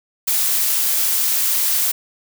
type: noise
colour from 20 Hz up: blue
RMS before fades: -18 dBFS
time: 0.27-1.92 s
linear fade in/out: 10 ms
effects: none